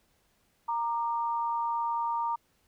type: tone pair together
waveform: sine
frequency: 931 / 1192.7 Hz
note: A#5 / D6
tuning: -2 / +26 cents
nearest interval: major third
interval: 428 cents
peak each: -28 / -35 dBFS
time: 0.68-2.36 s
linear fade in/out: 10 ms
effects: pink hiss -70 dBFS RMS until 2.67 s